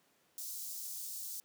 white high-pass noise, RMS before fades -43 dBFS, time 0.38-1.4 s, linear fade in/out 0 ms, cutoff 4900 Hz, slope 24 dB/octave, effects pink hiss -71 dBFS RMS until 1.44 s + high-pass 200 Hz 12 dB/octave

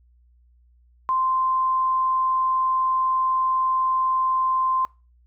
sine tone, 1042 Hz, C6, 7 cents flat, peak -19 dBFS, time 1.09-4.85 s, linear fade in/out 0 ms, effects noise-tail reverb RT60 0.3 s tail -23 dB re dry + added 60 Hz sine -54 dBFS peak until 5.26 s

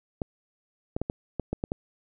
clicks, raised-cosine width 2 ms, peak -15 dBFS, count 8, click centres 0.218 / 0.965 / 1.016 / 1.099 / 1.397 / 1.53 / 1.639 / 1.719 s, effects none

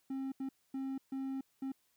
triangle tone bursts at uneven times, 267.7 Hz, C4, 40 cents sharp, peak -34 dBFS, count 5, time 0.1-0.32 / 0.4-0.49 / 0.74-0.98 / 1.12-1.41 / 1.62-1.72 s, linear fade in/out 5 ms, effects white hiss -75 dBFS RMS until 1.96 s

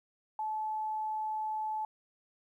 sine tone, 865 Hz, A5, 30 cents flat, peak -32 dBFS, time 0.39-1.85 s, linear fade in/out 2 ms, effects 12-bit

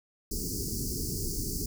pink band-stop noise, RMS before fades -33 dBFS, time 0.31-1.66 s, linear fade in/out 5 ms, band 440 to 4600 Hz, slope 96 dB/octave, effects none

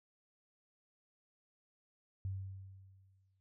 sine tone with exponential decay, 96 Hz, G2, 36 cents flat, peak -35 dBFS, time 2.25-3.4 s, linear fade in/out 0 ms, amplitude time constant 250 ms, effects none

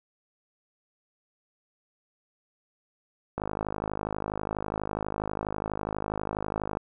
click train, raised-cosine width 1 ms, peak -16 dBFS, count 178, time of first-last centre 3.38-6.771 s, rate 52.2 Hz, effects none

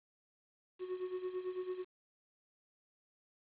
triangle tone with tremolo, 367.5 Hz, F#4, 12 cents flat, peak -33 dBFS, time 0.79-1.85 s, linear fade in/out 50 ms, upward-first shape sine, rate 9 Hz, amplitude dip 75%, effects resampled to 8000 Hz + 10-bit

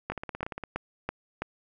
two click trains, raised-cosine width 0.5 ms, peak -20 / -15 dBFS, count 10 / 5, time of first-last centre 0.12-0.637 / 0.1-1.42 s, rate 17.4 / 3.03 Hz, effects none

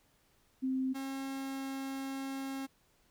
sine / 45% pulse tone pair in turn, 261.6 / 269.9 Hz, C4 / C#4, 0 / -46 cents, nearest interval minor second, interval 54 cents, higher second, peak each -30 / -37 dBFS, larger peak first, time 0.62-0.94 / 0.94-2.67 s, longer second, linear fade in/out 20 ms, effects pink hiss -70 dBFS RMS until 3.1 s

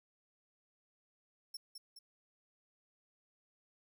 sawtooth tone with echo, 5400 Hz, E8, 41 cents sharp, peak -40 dBFS, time 1.54-1.57 s, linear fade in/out 5 ms, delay 210 ms, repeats 2, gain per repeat -5 dB, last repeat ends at 1.99 s, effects none

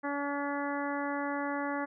harmonic tone, 284.8 Hz, C#4, 47 cents sharp, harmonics 1 / 2 / 3 / 4 / 5 / 6 / 7, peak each -35 / -38 / -38 / -40 / -42 / -41 / -45 dBFS, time 0.03-1.86 s, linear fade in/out 20 ms, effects none

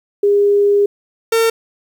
sine / 45% pulse tone pair in turn, 406.3 / 454.2 Hz, G#4 / A#4, -38 / -45 cents, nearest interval major second, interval 193 cents, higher second, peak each -9 / -11 dBFS, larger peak first, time 0.23-0.86 / 1.32-1.5 s, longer first, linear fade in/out 5 ms, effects 8-bit

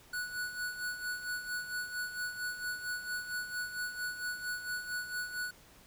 square tone with tremolo, 1473 Hz, F#6, 8 cents flat, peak -34 dBFS, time 0.13-5.51 s, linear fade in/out 5 ms, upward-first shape sine, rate 4.4 Hz, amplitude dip 65%, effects pink hiss -59 dBFS RMS until 5.86 s

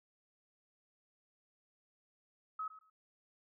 sine tone with echo, 1279 Hz, D#6, 47 cents sharp, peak -37 dBFS, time 2.59-2.68 s, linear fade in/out 5 ms, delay 110 ms, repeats 2, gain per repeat -15 dB, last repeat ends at 2.9 s, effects none

